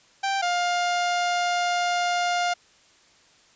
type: tone pair in turn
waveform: sawtooth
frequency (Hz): 784 / 705.7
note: G5 / F5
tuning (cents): 0 / +18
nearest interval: major second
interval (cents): 182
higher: first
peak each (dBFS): -19 / -18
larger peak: second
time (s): 0.23-0.42 / 0.42-2.54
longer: second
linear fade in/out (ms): 10
effects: white hiss -57 dBFS RMS until 3.55 s + resampled to 16000 Hz